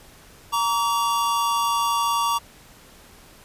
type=tone pair together; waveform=square; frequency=932.3 / 1143.8 Hz; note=A#5 / D6; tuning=0 / -46 cents; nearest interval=major third; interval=354 cents; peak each=-24 / -23 dBFS; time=0.52-2.39 s; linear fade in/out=20 ms; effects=pink hiss -49 dBFS RMS until 3.44 s + resampled to 32000 Hz